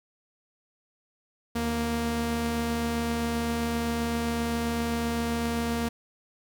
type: tone pair together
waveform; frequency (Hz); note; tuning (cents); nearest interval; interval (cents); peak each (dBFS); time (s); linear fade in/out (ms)
sawtooth; 75.14 / 233.1; D2 / A#3; +40 / 0; octave + minor sixth; 1960; -30 / -23; 1.55-5.89; 10
effects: none